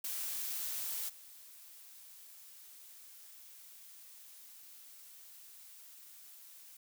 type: noise with level steps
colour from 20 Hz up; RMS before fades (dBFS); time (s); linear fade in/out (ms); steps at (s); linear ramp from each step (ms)
blue; -39 / -55; 0.04-6.77; 5; 1.08; 20
effects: none